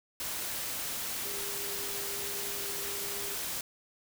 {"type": "tone in noise", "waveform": "sine", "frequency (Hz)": 402.7, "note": "G4", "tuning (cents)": 47, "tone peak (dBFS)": -44, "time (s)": [1.25, 3.35], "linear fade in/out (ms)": 2, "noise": "white", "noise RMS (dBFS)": -36, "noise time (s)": [0.2, 3.61], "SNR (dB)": -11, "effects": []}